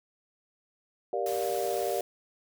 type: chord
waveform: sine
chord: G minor seventh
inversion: none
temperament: just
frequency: 392 / 470.4 / 588 / 705.6 Hz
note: G4 / Bb4 / D5 / F5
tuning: 0 / +16 / +2 / +18 cents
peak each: -33 dBFS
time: 1.13-2.01 s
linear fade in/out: 2 ms
type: noise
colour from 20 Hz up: white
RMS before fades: -41 dBFS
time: 1.26-2.01 s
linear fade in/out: 2 ms
effects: none